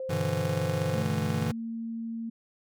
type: tone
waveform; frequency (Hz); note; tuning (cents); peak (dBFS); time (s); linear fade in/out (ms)
sine; 523.3; C5; 0; -32; 0-1.02; 2
type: chord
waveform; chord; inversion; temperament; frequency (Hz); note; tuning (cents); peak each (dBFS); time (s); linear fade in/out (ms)
square; E minor seventh; first; just; 98.89 / 123.61 / 148.33 / 164.81; G2 / B2 / D3 / E3; +16 / +2 / +18 / 0; -34 / -36 / -33 / -33; 0.09-1.52; 10
type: tone with pitch glide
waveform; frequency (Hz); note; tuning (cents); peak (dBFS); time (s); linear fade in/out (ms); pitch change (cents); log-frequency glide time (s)
sine; 216.6 to 228.2; A3 to A#3; -27 to -37; -32; 0.94-2.3; 10; +90; 1.25-1.56
effects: none